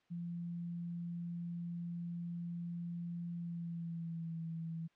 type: tone with pitch glide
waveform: sine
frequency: 171.8 to 164.14 Hz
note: F3 to E3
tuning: -28 to -7 cents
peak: -39 dBFS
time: 0.1-4.88 s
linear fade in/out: 20 ms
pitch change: -79 cents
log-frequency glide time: 3.33-4.4 s
effects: white hiss -74 dBFS RMS until 4.95 s + low-pass 3000 Hz 12 dB/octave